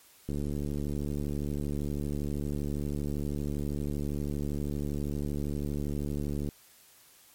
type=click train; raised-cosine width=3 ms; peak=-21 dBFS; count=451; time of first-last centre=0.29-6.488 s; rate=72.6 Hz; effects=white hiss -58 dBFS RMS until 7.34 s + MP3 64 kbps